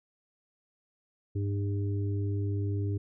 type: harmonic tone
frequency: 100.6 Hz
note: G2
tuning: 45 cents sharp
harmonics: 1 / 3 / 4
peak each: -28 / -38 / -40 dBFS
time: 1.35-2.98 s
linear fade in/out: 10 ms
effects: none